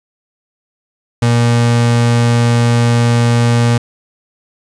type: tone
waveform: 35% pulse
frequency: 118.5 Hz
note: A#2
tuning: 29 cents sharp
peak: -7 dBFS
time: 1.22-3.78 s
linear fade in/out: 5 ms
effects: resampled to 22050 Hz + 8-bit